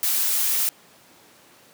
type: noise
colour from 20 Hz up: blue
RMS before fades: -22 dBFS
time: 0.03-0.69 s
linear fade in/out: 0 ms
effects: pink hiss -52 dBFS RMS until 1.73 s + high-pass 200 Hz 12 dB/octave